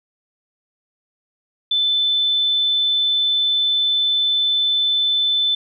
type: tone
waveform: sine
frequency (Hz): 3520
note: A7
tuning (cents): 0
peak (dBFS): -15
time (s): 1.71-5.55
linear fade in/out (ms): 5
effects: none